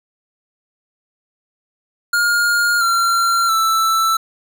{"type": "tone with pitch steps", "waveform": "square", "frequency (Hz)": [1418, 1370.5, 1324.6], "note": ["F6", "F6", "E6"], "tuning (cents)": [26, -33, 8], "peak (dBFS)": -14, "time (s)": [2.13, 4.17], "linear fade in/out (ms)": 5, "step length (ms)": 680, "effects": []}